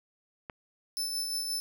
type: click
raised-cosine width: 0.5 ms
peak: -24 dBFS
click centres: 0.498 s
type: tone with tremolo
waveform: sawtooth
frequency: 5274 Hz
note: E8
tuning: in tune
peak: -27 dBFS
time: 0.97-1.6 s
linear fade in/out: 0 ms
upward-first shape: sine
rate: 5.7 Hz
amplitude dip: 35%
effects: none